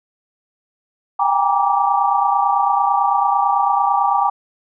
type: tone cluster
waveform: sine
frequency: 784 / 813 / 946 / 1166 Hz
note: G5 / G#5 / A#5 / D6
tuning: 0 / -37 / +25 / -13 cents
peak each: -19 dBFS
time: 1.19-4.3 s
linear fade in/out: 10 ms
effects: none